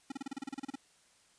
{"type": "tone bursts", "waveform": "square", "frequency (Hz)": 272.8, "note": "C#4", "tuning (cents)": -28, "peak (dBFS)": -37, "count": 13, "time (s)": [0.1, 0.756], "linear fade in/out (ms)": 5, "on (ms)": 20, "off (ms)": 33, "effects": ["white hiss -66 dBFS RMS until 1.38 s", "resampled to 22050 Hz"]}